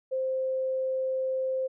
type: tone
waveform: sine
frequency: 523 Hz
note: C5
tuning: 1 cent flat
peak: -26 dBFS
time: 0.11-1.68 s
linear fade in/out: 20 ms
effects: none